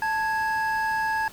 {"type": "tone pair together", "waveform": "triangle", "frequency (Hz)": [880, 1661.2], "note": ["A5", "G#6"], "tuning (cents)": [0, 0], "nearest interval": "major seventh", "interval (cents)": 1100, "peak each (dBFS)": [-23, -25], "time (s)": [0.02, 1.28], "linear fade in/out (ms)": 2, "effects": ["pink hiss -46 dBFS RMS until 1.32 s"]}